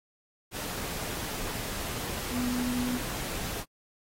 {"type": "tone in noise", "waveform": "sine", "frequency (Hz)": 246.9, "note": "B3", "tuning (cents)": 0, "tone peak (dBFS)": -28, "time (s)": [2.3, 3], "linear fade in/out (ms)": 50, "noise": "pink", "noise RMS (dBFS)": -36, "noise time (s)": [0.51, 3.65], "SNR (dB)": 5, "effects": ["AAC 48 kbps"]}